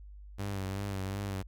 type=tone with vibrato; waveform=sawtooth; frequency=98 Hz; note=G2; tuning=in tune; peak=-30 dBFS; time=0.38-1.43 s; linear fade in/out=20 ms; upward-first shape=sine; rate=2.7 Hz; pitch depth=54 cents each way; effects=added 50 Hz sine -46 dBFS peak until 1.47 s